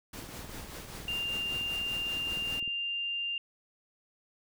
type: noise with tremolo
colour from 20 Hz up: pink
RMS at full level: -42 dBFS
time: 0.13-2.6 s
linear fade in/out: 5 ms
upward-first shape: triangle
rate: 5.1 Hz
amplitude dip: 50%
type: click train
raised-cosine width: 3 ms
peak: -35 dBFS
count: 50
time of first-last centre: 0.19-2.677 s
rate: 19.7 Hz
type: tone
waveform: sine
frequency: 2794 Hz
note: F7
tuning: in tune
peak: -31 dBFS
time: 1.08-3.38 s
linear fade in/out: 2 ms
effects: none